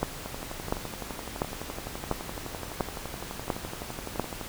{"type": "two click trains", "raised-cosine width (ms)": 1, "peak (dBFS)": [-11, -21], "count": [7, 50], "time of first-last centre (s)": [[0.03, 4.197], [0.26, 4.413]], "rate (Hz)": [1.44, 11.8], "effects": ["pink hiss -40 dBFS RMS until 4.48 s"]}